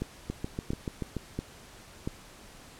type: two click trains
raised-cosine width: 3 ms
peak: -19 / -18 dBFS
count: 7 / 4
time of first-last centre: 0.3-1.167 / 0.02-2.075 s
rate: 6.92 / 1.46 Hz
effects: pink hiss -51 dBFS RMS until 2.79 s + low-pass 11000 Hz 12 dB/octave